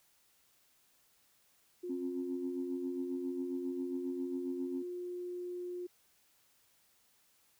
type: tone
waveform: sine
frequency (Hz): 356.3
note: F4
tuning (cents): +35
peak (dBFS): -38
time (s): 1.83-5.87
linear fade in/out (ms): 10
type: tone with tremolo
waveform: sine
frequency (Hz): 266.9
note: C4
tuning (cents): +35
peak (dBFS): -34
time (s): 1.89-4.83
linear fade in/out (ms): 10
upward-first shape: sine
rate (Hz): 7.4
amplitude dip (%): 60
effects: tanh soft clip ceiling -26 dBFS + white hiss -70 dBFS RMS until 7.59 s